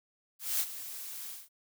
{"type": "noise with ADSR envelope", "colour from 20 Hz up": "blue", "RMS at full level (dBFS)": -29, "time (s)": [0.39, 1.49], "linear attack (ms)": 210, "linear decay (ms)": 52, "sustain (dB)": -13, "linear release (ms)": 190, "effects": []}